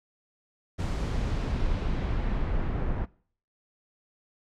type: noise with low-pass filter sweep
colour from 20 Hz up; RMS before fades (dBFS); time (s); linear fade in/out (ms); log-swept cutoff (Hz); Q
brown; -28; 0.78-3.06; 20; 8400 to 1600; 0.82
effects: noise-tail reverb RT60 0.5 s tail -22 dB re dry